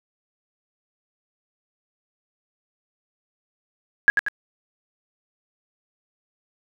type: tone with echo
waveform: sine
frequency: 1657 Hz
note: G#6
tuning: 4 cents flat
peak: -9 dBFS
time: 4.08-4.1 s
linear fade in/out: 0 ms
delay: 92 ms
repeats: 2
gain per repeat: -6 dB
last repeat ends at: 4.284 s
effects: none